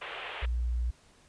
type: band-pass noise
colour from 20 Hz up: white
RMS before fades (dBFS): -40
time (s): 0.01-0.46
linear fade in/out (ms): 10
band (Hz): 370 to 3200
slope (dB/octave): 48
type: tone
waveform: sine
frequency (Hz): 59.8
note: A#1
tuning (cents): +45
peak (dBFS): -27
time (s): 0.42-0.91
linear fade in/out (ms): 10
effects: pink hiss -61 dBFS RMS until 1.28 s + resampled to 22050 Hz